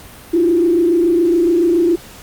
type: tone with frequency modulation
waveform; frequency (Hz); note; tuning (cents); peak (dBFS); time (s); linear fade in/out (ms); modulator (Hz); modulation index
sine; 342.2; F4; -35; -10; 0.33-1.96; 10; 27.1; 0.76
effects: pink hiss -38 dBFS RMS until 2.22 s + Opus 48 kbps